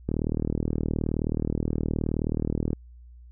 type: click train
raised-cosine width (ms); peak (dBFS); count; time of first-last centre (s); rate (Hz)
3; -13; 104; 0.09-2.731; 39
effects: added 60 Hz sine -45 dBFS peak until 3.31 s